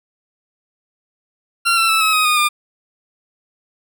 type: tone with pitch steps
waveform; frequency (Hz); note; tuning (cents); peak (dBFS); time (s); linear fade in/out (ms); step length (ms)
20% pulse; 1373 / 1343.2 / 1314 / 1285.5 / 1257.6 / 1230.3 / 1203.6; F6 / E6 / E6 / E6 / D#6 / D#6 / D6; -30 / +32 / -6 / -44 / +18 / -20 / +42; -8; 1.65-2.49; 20; 120
effects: none